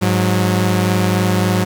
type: tone pair together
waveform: sawtooth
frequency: 103 / 182.31 Hz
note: G#2 / F#3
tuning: -14 / -25 cents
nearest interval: minor seventh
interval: 989 cents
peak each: -12 dBFS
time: 0.01-1.65 s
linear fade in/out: 20 ms
effects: 8-bit